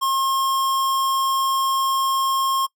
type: tone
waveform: square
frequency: 1073 Hz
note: C6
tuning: 43 cents sharp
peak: -19 dBFS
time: 0.01-2.67 s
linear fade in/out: 20 ms
effects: noise-tail reverb RT60 0.1 s tail -23 dB re dry